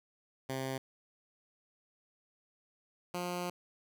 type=tone pair in turn; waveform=10% pulse; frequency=132.6 / 177.44 Hz; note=C3 / F3; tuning=+23 / +28 cents; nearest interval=perfect fourth; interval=505 cents; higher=second; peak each=-27 dBFS; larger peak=neither; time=0.49-0.78 / 3.14-3.5 s; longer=second; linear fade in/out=5 ms; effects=none